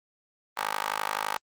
15% pulse tone with high-pass filter, 51.8 Hz, G#1, 4 cents flat, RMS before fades -31 dBFS, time 0.57-1.38 s, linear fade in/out 5 ms, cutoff 1000 Hz, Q 2.3, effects Opus 32 kbps

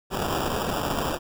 blue noise with sample-and-hold, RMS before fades -27 dBFS, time 0.1-1.19 s, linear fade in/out 50 ms, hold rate 2100 Hz, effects none

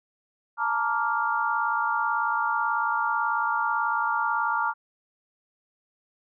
sine chord, Bb major seventh, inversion third, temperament just, 874.1 / 932.3 / 1165.4 / 1398.5 Hz, A5 / Bb5 / D6 / F6, -12 / 0 / -14 / +2 cents, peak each -30 / -28 / -29 / -27 dBFS, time 0.57-4.74 s, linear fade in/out 50 ms, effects none

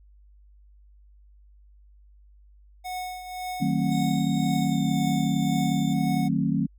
square tone with tremolo, 734 Hz, F#5, 14 cents flat, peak -30 dBFS, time 2.84-6.29 s, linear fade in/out 20 ms, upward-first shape triangle, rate 1.9 Hz, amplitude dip 65%
sine chord, D# diminished seventh, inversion none, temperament just, 155.56 / 186.68 / 224 / 268.8 Hz, D#3 / F#3 / A3 / C4, 0 / +16 / +31 / +47 cents, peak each -27 dBFS, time 3.6-6.67 s, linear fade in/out 20 ms
30% pulse tone with pitch glide, 3713 to 3570 Hz, A#7 to A7, -8 to +24 cents, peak -36 dBFS, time 3.91-5.94 s, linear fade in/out 10 ms, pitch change -68 cents, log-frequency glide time 4.55-4.99 s
effects added 50 Hz sine -51 dBFS peak until 6.78 s

